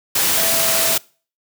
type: tone in noise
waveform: sine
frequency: 659.3 Hz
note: E5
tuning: in tune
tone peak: -24 dBFS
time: 0.37-0.96 s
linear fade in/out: 5 ms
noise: white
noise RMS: -17 dBFS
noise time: 0.15-0.98 s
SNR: -10 dB
effects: noise-tail reverb RT60 0.4 s tail -24 dB re dry + high-pass 100 Hz 12 dB/octave